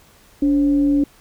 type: tone with frequency modulation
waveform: sine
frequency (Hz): 286.6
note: D4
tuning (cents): -42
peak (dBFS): -13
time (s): 0.42-1.04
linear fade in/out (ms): 5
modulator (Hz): 245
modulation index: 0.25
effects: pink hiss -51 dBFS RMS until 1.2 s